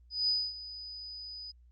sine tone with ADSR envelope, 4978 Hz, D#8, in tune, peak -25 dBFS, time 0.1-1.52 s, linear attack 180 ms, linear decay 250 ms, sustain -16 dB, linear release 16 ms, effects added 60 Hz sine -56 dBFS peak until 1.71 s + Opus 24 kbps

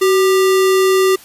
sine tone with sample-and-hold, 378.2 Hz, F#4, 38 cents sharp, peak -9 dBFS, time 0.01-1.16 s, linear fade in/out 10 ms, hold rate 1575 Hz, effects white hiss -41 dBFS RMS until 1.24 s + resampled to 32000 Hz

